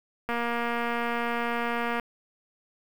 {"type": "click train", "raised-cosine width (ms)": 0.5, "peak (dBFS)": -15, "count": 404, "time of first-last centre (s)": [0.29, 1.998], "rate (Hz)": 236, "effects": ["7-bit"]}